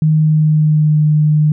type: tone with pitch glide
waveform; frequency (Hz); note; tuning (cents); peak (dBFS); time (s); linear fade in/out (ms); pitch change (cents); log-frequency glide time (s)
sine; 155.56 to 151.92; D#3 to D#3; 0 to -41; -8; 0.02-1.52; 2; -41; 0.13-1.02
effects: none